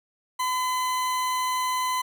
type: tone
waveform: 40% pulse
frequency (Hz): 1014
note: B5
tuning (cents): +45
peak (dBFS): -23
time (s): 0.39-2.02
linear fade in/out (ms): 10
effects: none